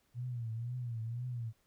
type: tone with vibrato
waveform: sine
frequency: 118.5 Hz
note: A#2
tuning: 29 cents sharp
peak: -36 dBFS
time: 0.14-1.53 s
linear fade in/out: 50 ms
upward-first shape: triangle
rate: 2 Hz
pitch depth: 120 cents each way
effects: pink hiss -74 dBFS RMS until 1.66 s